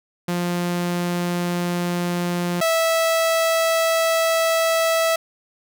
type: tone pair in turn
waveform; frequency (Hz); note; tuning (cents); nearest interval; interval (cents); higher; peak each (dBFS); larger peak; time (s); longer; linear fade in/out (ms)
sawtooth; 175.4 / 654.8; F3 / E5; +8 / -12; octave + major seventh; 2280; second; -17 / -13; second; 0.28-2.61 / 2.61-5.16; second; 5
effects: none